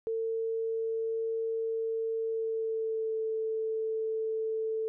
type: tone with pitch glide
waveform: sine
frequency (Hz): 450.1 to 442.1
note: A4 to A4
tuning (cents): +39 to +8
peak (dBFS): -29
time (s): 0.07-4.88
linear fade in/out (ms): 0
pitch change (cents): -31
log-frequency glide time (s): 2.15-3.19
effects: none